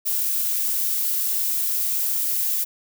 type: noise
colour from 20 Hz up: violet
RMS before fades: -23 dBFS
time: 0.05-2.65 s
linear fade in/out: 20 ms
effects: none